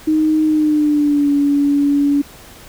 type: tone with pitch glide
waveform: sine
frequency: 311.1 to 285.3 Hz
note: D#4 to C#4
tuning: 0 to +50 cents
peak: -11 dBFS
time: 0.07-2.22 s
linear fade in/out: 10 ms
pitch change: -150 cents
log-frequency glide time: 0.44-1.31 s
effects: pink hiss -40 dBFS RMS until 2.68 s